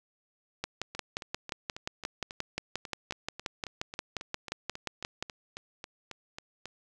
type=two click trains; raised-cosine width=0.2 ms; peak=-15 / -23 dBFS; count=27 / 22; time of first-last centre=0.64-5.226 / 0.95-6.657 s; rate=5.67 / 3.68 Hz; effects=none